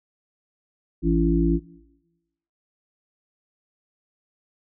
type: harmonic tone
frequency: 56.2 Hz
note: A1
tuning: 37 cents sharp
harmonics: 1 / 3 / 5 / 6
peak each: -23 / -23 / -23 / -23 dBFS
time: 1.02-1.6 s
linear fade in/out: 50 ms
effects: noise-tail reverb RT60 1.0 s tail -20 dB re dry